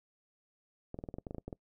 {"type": "clicks", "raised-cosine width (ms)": 2, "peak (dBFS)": -27, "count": 12, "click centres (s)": [0.944, 0.989, 1.039, 1.088, 1.141, 1.185, 1.268, 1.309, 1.347, 1.383, 1.48, 1.528], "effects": ["noise-tail reverb RT60 0.1 s tail -24 dB re dry"]}